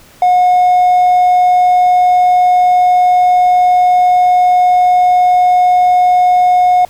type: tone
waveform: triangle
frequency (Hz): 724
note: F#5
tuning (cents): -38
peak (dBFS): -3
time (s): 0.22-6.85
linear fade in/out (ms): 2
effects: tanh soft clip ceiling -1 dBFS + pink hiss -42 dBFS RMS until 6.89 s